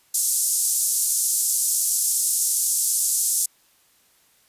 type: band-pass noise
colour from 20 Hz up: white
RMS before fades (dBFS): -22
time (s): 0.14-3.46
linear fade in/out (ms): 5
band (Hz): 6500 to 11000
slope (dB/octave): 24
effects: white hiss -60 dBFS RMS until 4.48 s + resampled to 32000 Hz